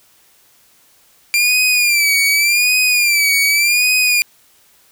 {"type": "tone with vibrato", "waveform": "sawtooth", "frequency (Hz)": 2373, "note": "D7", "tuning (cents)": 17, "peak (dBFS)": -8, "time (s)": [1.34, 4.22], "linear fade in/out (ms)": 0, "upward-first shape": "sine", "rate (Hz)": 0.86, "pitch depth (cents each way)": 93, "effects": ["white hiss -52 dBFS RMS until 4.91 s"]}